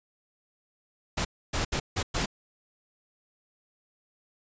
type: noise bursts at uneven times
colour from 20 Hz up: pink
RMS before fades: -28 dBFS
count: 5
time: 1.17-1.25 / 1.53-1.65 / 1.72-1.8 / 1.96-2.03 / 2.14-2.26 s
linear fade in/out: 10 ms
effects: resampled to 16000 Hz